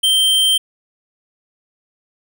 square tone, 3136 Hz, G7, in tune, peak -12 dBFS, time 0.03-0.58 s, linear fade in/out 10 ms, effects none

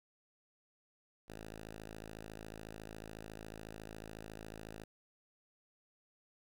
5% pulse tone, 54 Hz, A1, 32 cents flat, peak -36 dBFS, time 1.28-4.84 s, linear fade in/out 5 ms, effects none

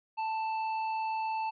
sine tone with hard clipping, 883 Hz, A5, 6 cents sharp, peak -32 dBFS, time 0.17-1.51 s, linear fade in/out 20 ms, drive 7 dB, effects resampled to 11025 Hz

